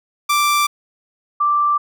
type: tone pair in turn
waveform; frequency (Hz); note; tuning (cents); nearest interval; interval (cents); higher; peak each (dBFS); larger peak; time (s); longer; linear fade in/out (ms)
sawtooth / sine; 1174.7 / 1174.7; D6 / D6; 0 / 0; unison; 0; neither; -10 / -13; first; 0.29-0.67 / 1.4-1.78; neither; 10
effects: none